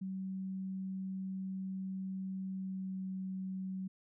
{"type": "tone with pitch glide", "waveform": "sine", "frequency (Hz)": [190, 188.8], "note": ["F#3", "F#3"], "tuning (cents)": [46, 35], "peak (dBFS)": -37, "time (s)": [0.01, 3.88], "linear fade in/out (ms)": 10, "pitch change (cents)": -11, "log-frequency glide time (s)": [2.48, 3.07], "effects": []}